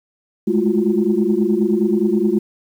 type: tone cluster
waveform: sine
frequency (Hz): 205.8 / 215.3 / 339.3 / 364.5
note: G#3 / A3 / F4 / F#4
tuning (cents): -16 / -37 / -50 / -26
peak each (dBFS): -19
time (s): 0.47-2.39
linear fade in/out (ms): 10
effects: tanh soft clip ceiling -4 dBFS + 8-bit